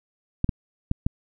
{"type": "clicks", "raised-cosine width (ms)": 5, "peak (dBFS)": -9, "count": 4, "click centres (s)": [0.444, 0.492, 0.914, 1.065], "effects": []}